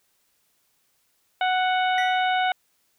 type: harmonic tone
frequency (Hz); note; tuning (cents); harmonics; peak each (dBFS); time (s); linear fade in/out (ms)
740; F#5; 0; 1 / 2 / 3 / 4 / 5; -21 / -27 / -31 / -33 / -35; 1.41-2.52; 2
type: tone with exponential decay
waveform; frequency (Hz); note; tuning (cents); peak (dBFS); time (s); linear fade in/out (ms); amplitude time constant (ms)
triangle; 1950; B6; -23; -23; 1.98-2.36; 0; 81
effects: white hiss -68 dBFS RMS until 2.98 s

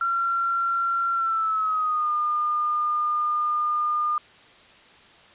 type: tone with pitch glide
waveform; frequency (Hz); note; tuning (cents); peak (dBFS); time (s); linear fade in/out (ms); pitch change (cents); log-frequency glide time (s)
sine; 1368 to 1211.7; F6 to D#6; -36 to -46; -21; 0.01-4.18; 2; -210; 1.13-2.11
effects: white hiss -51 dBFS RMS until 5.34 s + resampled to 8000 Hz

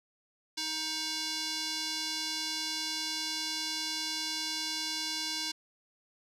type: tone with band-pass filter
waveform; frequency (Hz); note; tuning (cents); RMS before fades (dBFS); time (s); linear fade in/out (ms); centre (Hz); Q
square; 315; D#4; +21; -35; 0.57-5.52; 10; 4800; 2.1
effects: none

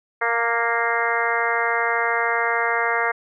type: harmonic tone with a mistuned harmonic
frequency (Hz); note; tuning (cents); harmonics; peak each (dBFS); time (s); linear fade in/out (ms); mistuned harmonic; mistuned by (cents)
233.1; A#3; 0; 2 / 3 / 4 / 5 / 6 / 7 / 8 / 9; -27 / -27 / -27 / -27 / -27 / -27 / -27 / -27; 0.21-3.12; 10; 4; -19
effects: none

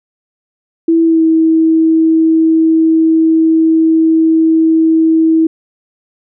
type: tone with pitch glide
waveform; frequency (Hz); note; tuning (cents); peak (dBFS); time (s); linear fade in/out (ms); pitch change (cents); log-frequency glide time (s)
sine; 329.6 to 322.4; E4 to E4; 0 to -38; -6; 0.88-5.47; 5; -38; 1.03-1.23
effects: none

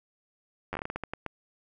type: slowing click train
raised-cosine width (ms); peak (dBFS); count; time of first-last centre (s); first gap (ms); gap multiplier
0.5; -18; 12; 0.73-1.263; 10; 1.29
effects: none

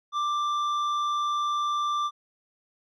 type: tone with hard clipping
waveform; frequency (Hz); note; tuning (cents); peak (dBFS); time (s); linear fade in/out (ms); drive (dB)
sine; 1180; D6; +8; -26; 0.12-2.11; 50; 7
effects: resampled to 24000 Hz

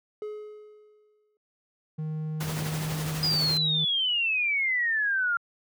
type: tone with exponential decay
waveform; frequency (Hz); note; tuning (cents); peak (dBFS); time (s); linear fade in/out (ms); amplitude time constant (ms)
triangle; 423.1; G#4; +32; -29; 0.22-1.37; 1; 250
type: tone with pitch glide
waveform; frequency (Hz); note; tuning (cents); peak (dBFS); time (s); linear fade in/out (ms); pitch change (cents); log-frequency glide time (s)
triangle; 155.6 to 156.95; D#3 to D#3; 0 to +15; -27; 1.98-3.85; 10; +15; 3.44-3.54
type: noise with tremolo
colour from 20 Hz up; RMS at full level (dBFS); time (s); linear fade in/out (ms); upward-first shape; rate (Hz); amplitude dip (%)
pink; -33; 2.4-3.58; 10; triangle; 12; 40
type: exponential sweep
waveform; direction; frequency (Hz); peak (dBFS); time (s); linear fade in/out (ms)
sine; down; 4978 to 1378; -23; 3.23-5.37; 2
effects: high-pass 80 Hz 12 dB/octave

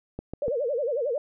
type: click train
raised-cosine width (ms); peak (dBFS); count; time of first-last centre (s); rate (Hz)
2; -20; 3; 0.19-0.482; 6.86
type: tone with vibrato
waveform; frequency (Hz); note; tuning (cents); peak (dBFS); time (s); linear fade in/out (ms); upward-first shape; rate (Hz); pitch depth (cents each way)
sine; 524; C5; +2; -24; 0.42-1.18; 2; sine; 11; 240
effects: none

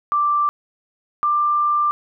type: tone pair in turn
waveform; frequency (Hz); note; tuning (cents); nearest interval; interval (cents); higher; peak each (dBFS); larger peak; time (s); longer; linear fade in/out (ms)
sine; 1176 / 1186.2; D6 / D6; +2 / +17; unison; 15; second; -15; neither; 0.12-0.49 / 1.23-1.91; second; 0
effects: none

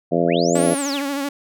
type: harmonic tone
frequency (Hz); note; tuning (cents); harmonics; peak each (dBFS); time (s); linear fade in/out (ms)
85.1; F2; -44; 2 / 3 / 4 / 5 / 6 / 7 / 8; -23 / -23 / -23 / -23 / -23 / -23 / -23; 0.11-0.75; 20
type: linear two-way sweep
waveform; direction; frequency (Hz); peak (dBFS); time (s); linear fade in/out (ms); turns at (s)
sine; up then down; 1174.7 to 11175 to 1174.7; -26; 0.27-1.03; 50; 0.71
type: tone with vibrato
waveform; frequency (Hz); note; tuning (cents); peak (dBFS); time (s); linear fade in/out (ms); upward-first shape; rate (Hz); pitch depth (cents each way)
sawtooth; 280; C#4; +18; -18; 0.55-1.29; 5; sine; 13; 45
effects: none

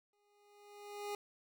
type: tone with exponential growth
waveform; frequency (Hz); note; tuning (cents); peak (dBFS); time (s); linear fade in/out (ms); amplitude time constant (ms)
25% pulse; 411; G#4; -18; -34; 0.13-1.15; 2; 220
effects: none

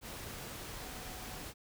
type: tone in noise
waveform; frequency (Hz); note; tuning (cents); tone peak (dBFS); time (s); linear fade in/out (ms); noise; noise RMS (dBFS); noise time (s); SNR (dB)
sine; 740; F#5; 0; -55; 0.79-1.45; 50; pink; -45; 0.01-1.54; -13
effects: none

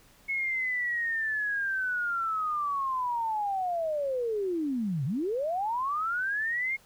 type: linear two-way sweep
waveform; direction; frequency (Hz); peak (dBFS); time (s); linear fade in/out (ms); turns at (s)
sine; down then up; 2193 to 123.7 to 2168; -27; 0.28-6.77; 20; 5.05
effects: pink hiss -59 dBFS RMS until 6.85 s

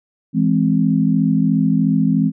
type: chord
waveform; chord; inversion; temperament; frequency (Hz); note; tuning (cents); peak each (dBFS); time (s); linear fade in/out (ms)
sine; E augmented; none; equal; 164.81 / 207.7 / 261.6; E3 / G#3 / B#3; 0 / 0 / 0; -17; 0.33-2.32; 50
effects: none

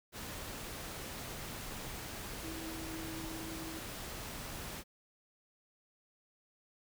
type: tone in noise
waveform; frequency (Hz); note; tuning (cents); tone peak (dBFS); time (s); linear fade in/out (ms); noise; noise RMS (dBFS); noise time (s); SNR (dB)
sine; 323.1; E4; -35; -44; 2.41-3.81; 50; pink; -44; 0.12-4.84; -3
effects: none

